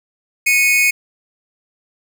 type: tone pair together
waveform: 45% pulse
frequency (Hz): 2196 / 2489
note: C#7 / D#7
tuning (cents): -17 / 0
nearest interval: major second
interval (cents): 217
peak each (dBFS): -14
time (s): 0.46-0.91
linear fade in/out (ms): 10
effects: none